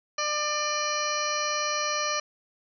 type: harmonic tone with a mistuned harmonic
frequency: 597 Hz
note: D5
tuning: 28 cents sharp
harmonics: 1 / 2 / 3 / 4 / 5 / 7 / 8 / 9 / 10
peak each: -33 / -30 / -35 / -35 / -39 / -35 / -40 / -41 / -33 dBFS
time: 0.18-2.2 s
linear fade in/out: 5 ms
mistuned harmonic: 10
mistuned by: -55 cents
effects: none